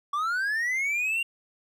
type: linear sweep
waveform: triangle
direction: up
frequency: 1128 to 2794 Hz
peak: -23 dBFS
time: 0.13-1.23 s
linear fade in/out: 5 ms
effects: none